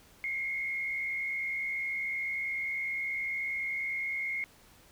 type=tone with frequency modulation; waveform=sine; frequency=2147 Hz; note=C7; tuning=44 cents sharp; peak=-31 dBFS; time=0.24-4.44 s; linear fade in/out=0 ms; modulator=69.6 Hz; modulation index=0.83; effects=pink hiss -59 dBFS RMS until 4.91 s